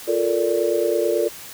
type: chord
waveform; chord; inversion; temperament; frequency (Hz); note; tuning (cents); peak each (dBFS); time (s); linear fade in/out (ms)
sine; Bb major seventh; second; just; 349.6 / 437 / 466.2 / 582.7; F4 / A4 / Bb4 / D5; +2 / -12 / 0 / -14; -23; 0.07-1.29; 20
effects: white hiss -38 dBFS RMS until 1.53 s